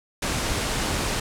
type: low-pass noise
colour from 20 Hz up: pink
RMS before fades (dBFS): -26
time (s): 0.22-1.2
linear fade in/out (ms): 5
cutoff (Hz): 10000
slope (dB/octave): 24
effects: none